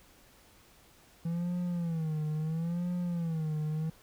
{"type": "tone with vibrato", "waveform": "triangle", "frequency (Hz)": 164.81, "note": "E3", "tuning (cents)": 0, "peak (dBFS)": -28, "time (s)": [1.25, 3.9], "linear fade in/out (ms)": 5, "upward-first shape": "sine", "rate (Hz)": 0.74, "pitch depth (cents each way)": 130, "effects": ["pink hiss -60 dBFS RMS until 4.02 s"]}